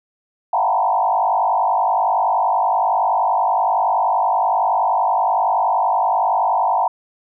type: tone with frequency modulation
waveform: sine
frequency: 830 Hz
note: G#5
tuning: 1 cent flat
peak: -14 dBFS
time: 0.53-6.88 s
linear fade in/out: 5 ms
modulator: 50.6 Hz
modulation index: 2.9
effects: none